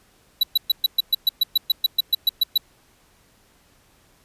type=tone bursts; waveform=square; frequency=3938 Hz; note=B7; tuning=6 cents flat; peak=-14 dBFS; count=16; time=0.41-2.578 s; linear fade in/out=5 ms; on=23 ms; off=120 ms; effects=pink hiss -58 dBFS RMS until 4.24 s + resampled to 32000 Hz